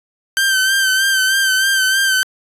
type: tone with vibrato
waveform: sawtooth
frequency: 1556 Hz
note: G6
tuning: 13 cents flat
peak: -9 dBFS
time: 0.37-2.23 s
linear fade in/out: 0 ms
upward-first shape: sine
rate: 3.2 Hz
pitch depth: 38 cents each way
effects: resampled to 32000 Hz